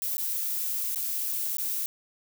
violet noise with dropouts, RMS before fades -30 dBFS, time 0.02-1.86 s, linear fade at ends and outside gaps 0 ms, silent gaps 0.169-0.181 / 0.946-0.959 / 1.57-1.583 s, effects none

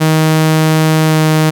sawtooth tone with pitch glide, 157.5 to 156.41 Hz, D#3 to D#3, +21 to +9 cents, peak -4 dBFS, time 0-1.51 s, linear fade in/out 20 ms, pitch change -12 cents, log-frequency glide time 1.06-1.18 s, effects none

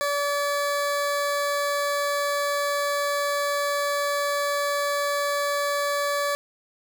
20% pulse tone, 574 Hz, D5, 40 cents flat, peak -18 dBFS, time 0.01-6.35 s, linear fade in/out 0 ms, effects none

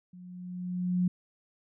sine tone with level ramp, 180 Hz, F#3, 47 cents flat, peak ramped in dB -46 to -22 dBFS, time 0.13-1.08 s, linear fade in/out 5 ms, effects none

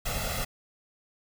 pink noise with comb filter, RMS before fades -31 dBFS, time 0.05-0.45 s, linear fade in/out 10 ms, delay 1.5 ms, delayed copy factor +0.85, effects none

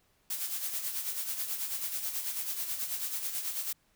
blue noise with tremolo, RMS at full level -33 dBFS, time 0.3-3.73 s, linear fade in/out 5 ms, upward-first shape sine, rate 9.2 Hz, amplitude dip 55%, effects pink hiss -70 dBFS RMS until 3.95 s

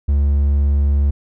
triangle tone, 71 Hz, C#2, 42 cents sharp, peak -10 dBFS, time 0.08-1.11 s, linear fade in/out 10 ms, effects none

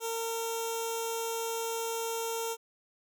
10% pulse tone with notch filter, 456.7 Hz, A#4, 36 cents flat, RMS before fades -34 dBFS, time 0-2.57 s, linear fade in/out 50 ms, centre 1900 Hz, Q 0.51, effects none

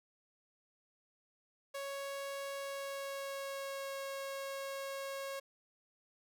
sawtooth tone with pitch glide, 554.4 to 547.4 Hz, C#5 to C#5, 0 to -22 cents, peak -36 dBFS, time 1.74-5.4 s, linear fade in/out 10 ms, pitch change -22 cents, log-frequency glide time 2.55-3.99 s, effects none

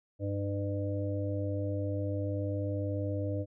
harmonic tone with a mistuned harmonic, 100.4 Hz, G2, 42 cents sharp, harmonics 1 / 3 / 5 / 6, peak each -32 / -37 / -39 / -40 dBFS, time 0.19-3.46 s, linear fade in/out 50 ms, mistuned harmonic 1, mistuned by -17 cents, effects none

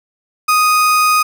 35% pulse tone, 1244.5 Hz, D#6, in tune, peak -8 dBFS, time 0.48-1.23 s, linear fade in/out 10 ms, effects none

